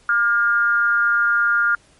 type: tone with frequency modulation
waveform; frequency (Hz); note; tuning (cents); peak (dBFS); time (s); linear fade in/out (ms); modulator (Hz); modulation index
sine; 1409; F6; +15; -14; 0.09-1.75; 2; 208; 0.55
effects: pink hiss -54 dBFS RMS until 1.99 s + MP3 48 kbps